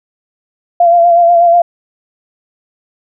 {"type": "tone with vibrato", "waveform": "sine", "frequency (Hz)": 688, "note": "F5", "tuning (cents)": -26, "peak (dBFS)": -4, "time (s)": [0.8, 1.62], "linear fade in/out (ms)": 5, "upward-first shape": "sine", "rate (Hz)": 8.2, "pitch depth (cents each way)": 34, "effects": []}